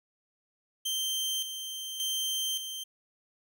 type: tone with tremolo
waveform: sawtooth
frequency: 3136 Hz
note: G7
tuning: in tune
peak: -26 dBFS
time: 0.85-2.84 s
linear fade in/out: 10 ms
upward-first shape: square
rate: 0.87 Hz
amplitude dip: 55%
effects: none